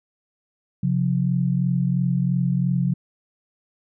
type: tone pair together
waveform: sine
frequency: 134.75 / 177.7 Hz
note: C#3 / F3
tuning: -49 / +30 cents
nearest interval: perfect fourth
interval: 479 cents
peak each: -21 dBFS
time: 0.83-2.94 s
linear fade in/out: 5 ms
effects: none